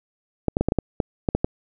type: clicks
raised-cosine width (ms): 2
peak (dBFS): -6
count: 10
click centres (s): 0.483 / 0.569 / 0.61 / 0.686 / 0.721 / 0.787 / 1.002 / 1.288 / 1.35 / 1.445
effects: none